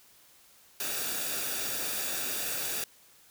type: noise with comb filter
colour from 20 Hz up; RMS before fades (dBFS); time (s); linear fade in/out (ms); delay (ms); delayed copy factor
white; -33; 0.8-2.84; 2; 0.96; -0.55
effects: white hiss -59 dBFS RMS until 3.3 s